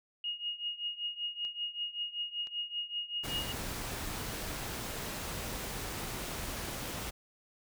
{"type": "tone with tremolo", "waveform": "sine", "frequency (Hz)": 2867, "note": "F7", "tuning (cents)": 45, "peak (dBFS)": -31, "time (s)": [0.24, 3.52], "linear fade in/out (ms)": 2, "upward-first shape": "triangle", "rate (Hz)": 5.2, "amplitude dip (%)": 90}
{"type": "click train", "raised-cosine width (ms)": 0.2, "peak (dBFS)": -34, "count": 4, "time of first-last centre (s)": [1.45, 4.514], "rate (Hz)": 0.979}
{"type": "noise", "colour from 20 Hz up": "pink", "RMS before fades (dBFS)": -39, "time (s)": [3.23, 7.11], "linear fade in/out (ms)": 20}
{"effects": []}